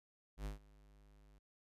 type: tone with ADSR envelope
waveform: square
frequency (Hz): 51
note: G#1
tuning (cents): -31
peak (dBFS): -40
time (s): 0.37-1.39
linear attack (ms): 85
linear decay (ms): 130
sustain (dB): -23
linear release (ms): 13
effects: resampled to 32000 Hz